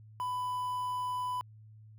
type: tone with quantisation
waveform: triangle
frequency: 997 Hz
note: B5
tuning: 16 cents sharp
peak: -30 dBFS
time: 0.2-1.41 s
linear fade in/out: 0 ms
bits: 9
effects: added 108 Hz sine -51 dBFS peak until 1.98 s